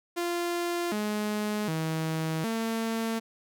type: tone with pitch steps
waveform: sawtooth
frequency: 346.5 / 210.6 / 159.9 / 225.8 Hz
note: F4 / G#3 / D#3 / A3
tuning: -14 / +24 / +48 / +45 cents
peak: -24 dBFS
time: 0.16-3.2 s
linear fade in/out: 20 ms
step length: 760 ms
effects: none